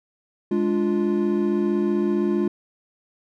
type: chord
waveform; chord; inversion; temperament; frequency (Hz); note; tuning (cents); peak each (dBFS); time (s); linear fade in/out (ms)
triangle; D diminished; second; equal; 207.7 / 293.7 / 349.2; Ab3 / D4 / F4; 0 / 0 / 0; -21 / -25 / -20; 0.51-2.48; 5
effects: none